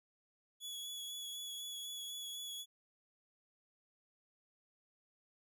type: tone with vibrato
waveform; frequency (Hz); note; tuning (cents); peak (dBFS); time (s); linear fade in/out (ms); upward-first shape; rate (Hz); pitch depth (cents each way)
sawtooth; 3383; G#7; +31; -40; 0.6-2.66; 50; sine; 4; 15
effects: none